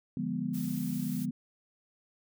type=chord; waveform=sine; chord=D diminished seventh; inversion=none; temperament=equal with one note detuned; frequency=146.83 / 174.61 / 206 / 246.9 Hz; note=D3 / F3 / Ab3 / Cb4; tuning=0 / 0 / -14 / 0 cents; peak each=-39 / -36 / -36 / -34 dBFS; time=0.17-1.31 s; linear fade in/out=2 ms
type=noise; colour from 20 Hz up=blue; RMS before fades=-46 dBFS; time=0.53-1.26 s; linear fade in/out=20 ms
effects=none